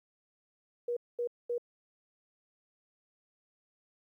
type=tone bursts; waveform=sine; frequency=480 Hz; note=B4; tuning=49 cents flat; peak=-30 dBFS; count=3; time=0.88-1.581 s; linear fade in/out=5 ms; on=87 ms; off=220 ms; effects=12-bit